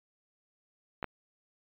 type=clicks; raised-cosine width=0.5 ms; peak=-20 dBFS; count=2; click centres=1.028 / 1.043 s; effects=resampled to 8000 Hz